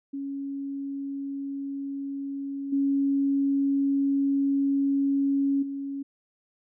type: tone with level steps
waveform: sine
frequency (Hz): 277.2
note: C#4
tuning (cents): 0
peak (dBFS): -30 / -21 / -30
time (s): 0.13-6.03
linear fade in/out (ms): 10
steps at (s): 2.72 / 5.62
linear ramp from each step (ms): 10
effects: none